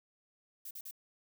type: noise bursts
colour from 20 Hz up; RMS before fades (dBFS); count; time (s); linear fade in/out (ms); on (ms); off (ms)
violet; -45; 3; 0.65-0.911; 5; 59; 42
effects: none